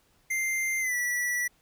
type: tone with pitch glide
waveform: square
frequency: 2093 to 1952.8 Hz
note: C7 to B6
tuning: 0 to -20 cents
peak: -27 dBFS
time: 0.3-1.48 s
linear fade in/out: 10 ms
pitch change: -120 cents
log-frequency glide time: 0.8-0.95 s
effects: pink hiss -66 dBFS RMS until 1.61 s

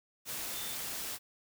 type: tone in noise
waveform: sine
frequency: 3562 Hz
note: A7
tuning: 21 cents sharp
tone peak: -45 dBFS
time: 0.51-0.77 s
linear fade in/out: 50 ms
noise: white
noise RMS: -39 dBFS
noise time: 0.25-1.19 s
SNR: -9 dB
effects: none

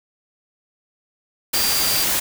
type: tone in noise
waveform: sine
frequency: 4734 Hz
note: D8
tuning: 13 cents sharp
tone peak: -23 dBFS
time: 1.54-2.04 s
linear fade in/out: 10 ms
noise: white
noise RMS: -20 dBFS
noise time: 1.53-2.2 s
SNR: -6 dB
effects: none

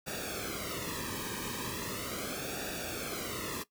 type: noise with flanger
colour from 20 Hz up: pink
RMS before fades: -38 dBFS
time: 0.06-3.64 s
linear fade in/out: 20 ms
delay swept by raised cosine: 0.96 to 1.46 ms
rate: 0.38 Hz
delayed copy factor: -0.9
effects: noise-tail reverb RT60 0.1 s tail -17 dB re dry

